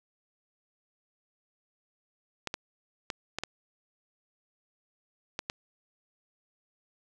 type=clicks; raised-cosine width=0.2 ms; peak=-15 dBFS; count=7; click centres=2.473 / 2.541 / 3.102 / 3.386 / 3.436 / 5.391 / 5.499 s; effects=none